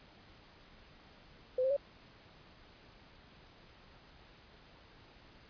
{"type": "tone with pitch steps", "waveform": "sine", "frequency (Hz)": [510, 528, 563], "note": ["C5", "C5", "C#5"], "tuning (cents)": [-44, 16, 27], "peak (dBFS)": -28, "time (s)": [1.58, 1.766], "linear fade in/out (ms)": 5, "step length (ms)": 62, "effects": ["pink hiss -59 dBFS RMS until 5.49 s", "resampled to 11025 Hz"]}